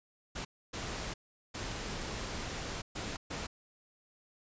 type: noise bursts at uneven times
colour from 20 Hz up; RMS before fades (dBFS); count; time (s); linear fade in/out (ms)
pink; -39; 5; 0.35-0.45 / 0.73-1.14 / 1.54-2.82 / 2.95-3.17 / 3.3-3.47; 10
effects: resampled to 16000 Hz